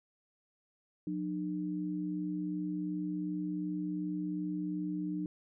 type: tone pair together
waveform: sine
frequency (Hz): 180 / 302.7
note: F#3 / D#4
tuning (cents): -47 / -48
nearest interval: major sixth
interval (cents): 899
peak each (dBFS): -37 / -35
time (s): 1.07-5.26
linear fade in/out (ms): 2
effects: none